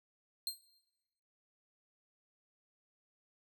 sawtooth tone with exponential decay, 4186 Hz, C8, in tune, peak -29 dBFS, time 0.47-0.62 s, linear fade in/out 1 ms, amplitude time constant 31 ms, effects noise-tail reverb RT60 1.0 s tail -18 dB re dry

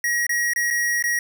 square tone with dropouts, 1900 Hz, A#6, 33 cents sharp, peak -20 dBFS, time 0.04-1.19 s, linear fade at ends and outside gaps 2 ms, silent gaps 0.267-0.293 / 0.535-0.56 / 0.704-0.708 / 1.025-1.039 s, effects none

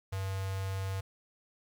square tone with notch filter, 96.2 Hz, G2, 32 cents flat, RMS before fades -35 dBFS, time 0.12-1.01 s, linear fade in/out 10 ms, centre 280 Hz, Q 1.7, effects 11-bit

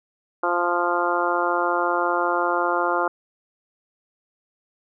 harmonic tone, 174.61 Hz, F3, in tune, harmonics 2 / 3 / 4 / 5 / 6 / 7 / 8, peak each -27 / -27 / -27 / -27 / -27 / -27 / -27 dBFS, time 0.43-3.08 s, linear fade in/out 5 ms, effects none

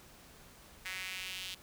sawtooth tone with high-pass filter sweep, 186.4 Hz, F#3, 13 cents sharp, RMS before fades -42 dBFS, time 0.85-1.55 s, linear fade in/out 10 ms, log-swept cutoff 2000 to 3200 Hz, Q 2.7, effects pink hiss -57 dBFS RMS until 1.62 s

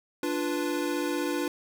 square chord, B diminished, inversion first, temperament equal, 293.7 / 349.2 / 493.9 Hz, D4 / F4 / B4, 0 / 0 / 0 cents, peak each -31 / -32 / -35 dBFS, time 0.23-1.48 s, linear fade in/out 2 ms, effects none

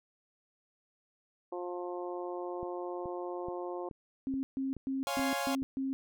harmonic tone, 177.5 Hz, F3, 28 cents sharp, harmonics 2 / 3 / 4 / 5 / 6, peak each -38 / -42 / -44 / -46 / -48 dBFS, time 1.52-3.89 s, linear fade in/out 5 ms
click train, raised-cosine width 3 ms, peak -32 dBFS, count 8, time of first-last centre 2.63-5.621 s, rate 2.34 Hz
sine tone bursts, 267.8 Hz, C4, 40 cents sharp, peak -31 dBFS, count 6, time 4.27-5.93 s, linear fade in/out 0 ms, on 160 ms, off 140 ms
sawtooth chord, Db major seventh, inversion none, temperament equal, 554.4 / 698.5 / 830.6 / 1046.5 Hz, Db5 / F5 / Ab5 / C6, 0 / 0 / 0 / 0 cents, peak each -33 / -33 / -34 / -37 dBFS, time 5.07-5.55 s, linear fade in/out 0 ms
effects none

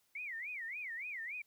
sine tone with vibrato, 2123 Hz, C7, 25 cents sharp, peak -40 dBFS, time 0.15-1.42 s, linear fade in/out 5 ms, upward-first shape sine, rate 3.5 Hz, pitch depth 290 cents each way, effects white hiss -75 dBFS RMS until 1.46 s

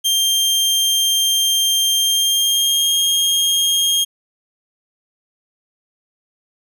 sawtooth tone with pitch glide, 3179 to 3236 Hz, G7 to G#7, +24 to -46 cents, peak -11 dBFS, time 0.04-4.05 s, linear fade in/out 20 ms, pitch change +30 cents, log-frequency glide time 1.96-2.97 s, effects none

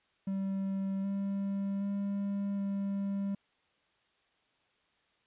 triangle tone with pitch steps, 193.9 / 197.5 / 199.8 / 198.1 Hz, G3 / G3 / G3 / G3, -19 / +13 / +33 / +18 cents, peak -29 dBFS, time 0.27-3.35 s, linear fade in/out 5 ms, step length 770 ms, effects white hiss -72 dBFS RMS until 5.26 s + resampled to 8000 Hz

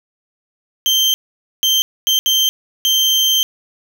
35% pulse tone bursts at uneven times, 3136 Hz, G7, in tune, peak -10 dBFS, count 5, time 0.86-1.14 / 1.63-1.82 / 2.07-2.19 / 2.26-2.49 / 2.85-3.43 s, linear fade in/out 0 ms, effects none

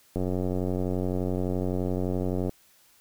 click train, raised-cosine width 2 ms, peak -16 dBFS, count 215, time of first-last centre 0.16-2.494 s, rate 91.7 Hz, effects white hiss -60 dBFS RMS until 3 s

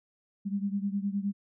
sine beating tone pair, 197.2 / 206.9 Hz, G3 / G#3, +11 / -6 cents, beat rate 9.7 Hz, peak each -30 / -33 dBFS, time 0.45-1.33 s, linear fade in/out 20 ms, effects none

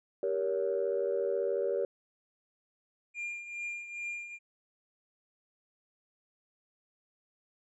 sine chord, G diminished, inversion none, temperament just, 392 / 470.4 / 564.5 Hz, G4 / Bb4 / Db5, 0 / +16 / +31 cents, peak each -32 dBFS, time 0.23-1.85 s, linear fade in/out 2 ms
triangle tone with tremolo, 2402 Hz, D7, 38 cents sharp, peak -32 dBFS, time 3.14-4.39 s, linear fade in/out 50 ms, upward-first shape triangle, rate 2.4 Hz, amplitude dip 70%
effects tanh soft clip ceiling -21 dBFS + resampled to 24000 Hz

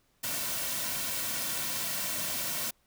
white noise with comb filter, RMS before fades -33 dBFS, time 0.23-2.71 s, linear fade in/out 10 ms, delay 2.4 ms, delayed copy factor -0.55, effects pink hiss -70 dBFS RMS until 2.86 s

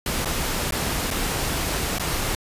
pink noise with dropouts, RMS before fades -25 dBFS, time 0.06-2.35 s, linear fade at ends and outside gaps 2 ms, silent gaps 0.248-0.256 / 0.709-0.722 / 1.105-1.11 / 1.985-1.996 s, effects resampled to 32000 Hz

